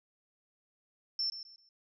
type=tone with echo; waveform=sine; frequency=5370 Hz; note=E8; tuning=31 cents sharp; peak=-30 dBFS; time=1.19-1.3 s; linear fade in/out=2 ms; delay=130 ms; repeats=3; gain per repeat=-11 dB; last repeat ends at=1.69 s; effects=none

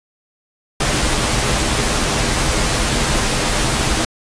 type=noise with comb filter; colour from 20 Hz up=pink; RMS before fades=-17 dBFS; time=0.8-4.05 s; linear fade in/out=5 ms; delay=11 ms; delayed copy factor=-0.55; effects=resampled to 22050 Hz

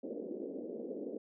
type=band-pass noise; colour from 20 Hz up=white; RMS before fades=-42 dBFS; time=0.03-1.18 s; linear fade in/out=5 ms; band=210 to 520 Hz; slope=48 dB/octave; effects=none

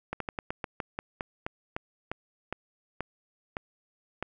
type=slowing click train; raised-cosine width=0.5 ms; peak=-17 dBFS; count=16; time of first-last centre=0.13-4.226 s; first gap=73 ms; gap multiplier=1.17; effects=none

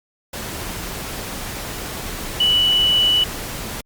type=tone in noise; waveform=sine; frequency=2960 Hz; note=F#7; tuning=in tune; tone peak=-13 dBFS; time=2.4-3.24 s; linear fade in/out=5 ms; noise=pink; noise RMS=-29 dBFS; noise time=0.33-3.81 s; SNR=+13 dB; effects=Opus 48 kbps

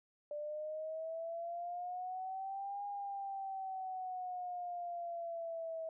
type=exponential two-way sweep; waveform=sine; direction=up then down; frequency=588 to 813 to 645 Hz; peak=-39 dBFS; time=0.31-5.89 s; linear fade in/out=2 ms; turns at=2.85 s; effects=none

